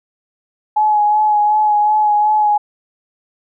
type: tone with vibrato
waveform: sine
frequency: 844 Hz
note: G#5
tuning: 28 cents sharp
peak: -10 dBFS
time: 0.76-2.58 s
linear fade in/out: 10 ms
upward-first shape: sine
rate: 2.7 Hz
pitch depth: 23 cents each way
effects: none